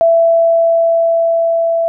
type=tone with level ramp; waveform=sine; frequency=666 Hz; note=E5; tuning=18 cents sharp; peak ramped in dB=-6 to -11 dBFS; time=0.01-1.88 s; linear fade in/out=0 ms; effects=none